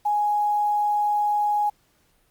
sine tone with quantisation, 832 Hz, G#5, 3 cents sharp, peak -19 dBFS, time 0.05-1.7 s, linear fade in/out 10 ms, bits 8, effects pink hiss -64 dBFS RMS until 2.3 s + Opus 48 kbps

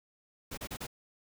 pink noise bursts, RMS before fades -40 dBFS, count 4, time 0.51-0.869 s, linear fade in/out 10 ms, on 65 ms, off 33 ms, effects none

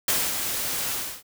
white noise with ADSR envelope, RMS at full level -22 dBFS, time 0.08-1.23 s, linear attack 3 ms, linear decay 240 ms, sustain -6 dB, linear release 280 ms, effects none

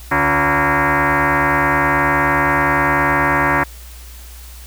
sine tone with frequency modulation, 356.5 Hz, F4, 36 cents sharp, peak -12 dBFS, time 0.11-3.64 s, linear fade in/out 10 ms, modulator 213 Hz, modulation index 7.9, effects added 60 Hz sine -34 dBFS peak until 4.66 s + white hiss -41 dBFS RMS until 4.66 s

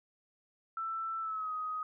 sine tone with pitch glide, 1330 to 1255.4 Hz, E6 to D#6, +15 to +15 cents, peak -34 dBFS, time 0.77-1.83 s, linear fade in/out 2 ms, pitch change -100 cents, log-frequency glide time 1.2-1.52 s, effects none

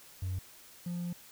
triangle tone pair in turn, 92.5 / 174.62 Hz, F#2 / F3, 0 / 0 cents, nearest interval major seventh, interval 1100 cents, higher second, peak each -29 / -31 dBFS, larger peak first, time 0.22-0.39 / 0.86-1.13 s, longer second, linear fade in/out 5 ms, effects tanh soft clip ceiling -28 dBFS + white hiss -55 dBFS RMS until 1.31 s

